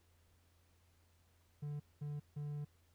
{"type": "tone bursts at uneven times", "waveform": "triangle", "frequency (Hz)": 146.83, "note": "D3", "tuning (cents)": 0, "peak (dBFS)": -38, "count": 3, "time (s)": [[1.62, 1.8], [2.01, 2.2], [2.36, 2.65]], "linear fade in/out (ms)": 10, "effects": ["added 85 Hz sine -70 dBFS peak until 2.94 s", "pink hiss -75 dBFS RMS until 2.94 s"]}